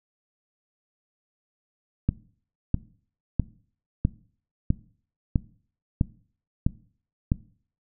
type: click train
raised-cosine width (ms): 5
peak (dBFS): -8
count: 9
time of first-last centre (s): 2.09-7.319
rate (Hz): 1.53
effects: noise-tail reverb RT60 0.5 s tail -20 dB re dry